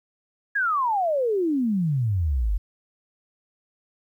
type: exponential sweep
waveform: sine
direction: down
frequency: 1697 to 44.9 Hz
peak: -20 dBFS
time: 0.55-2.58 s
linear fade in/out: 10 ms
effects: 10-bit